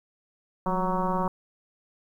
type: tone with frequency modulation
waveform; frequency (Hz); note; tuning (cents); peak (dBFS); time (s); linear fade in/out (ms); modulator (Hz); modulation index
sine; 554.4; C#5; 0; -23; 0.66-1.28; 2; 188; 3.2
effects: 10-bit